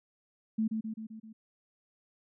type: tone with echo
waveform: sine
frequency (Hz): 220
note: A3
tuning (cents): 0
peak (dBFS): -26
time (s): 0.58-0.68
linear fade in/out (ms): 10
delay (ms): 130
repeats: 5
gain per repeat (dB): -4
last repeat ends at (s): 1.33
effects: none